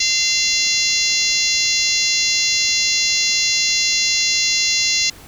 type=harmonic tone; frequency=688 Hz; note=F5; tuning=26 cents flat; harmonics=3 / 4 / 5 / 6 / 7 / 8 / 9 / 10; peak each=-24 / -24 / -27 / -21 / -23 / -24 / -22 / -25 dBFS; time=0-5.1 s; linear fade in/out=5 ms; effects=pink hiss -42 dBFS RMS until 5.27 s